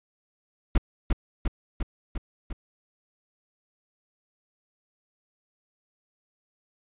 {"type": "noise with echo", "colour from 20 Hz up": "brown", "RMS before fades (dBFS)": -17, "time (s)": [0.75, 0.78], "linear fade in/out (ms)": 5, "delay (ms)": 350, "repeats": 5, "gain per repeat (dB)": -3, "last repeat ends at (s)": 2.53, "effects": ["resampled to 8000 Hz"]}